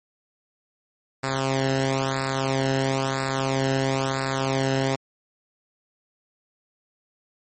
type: tone with flanger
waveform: sawtooth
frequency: 134.1 Hz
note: C3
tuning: 43 cents sharp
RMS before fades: -24 dBFS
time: 1.23-4.96 s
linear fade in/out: 10 ms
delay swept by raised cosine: 0.32 to 0.87 ms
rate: 1 Hz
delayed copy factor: -0.7
effects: MP3 32 kbps